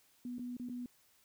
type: tone with dropouts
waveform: sine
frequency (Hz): 245.5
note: B3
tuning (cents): -10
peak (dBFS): -39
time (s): 0.25-0.86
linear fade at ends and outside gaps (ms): 2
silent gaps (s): 0.384-0.393 / 0.568-0.597 / 0.688-0.696
effects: white hiss -69 dBFS RMS until 1.24 s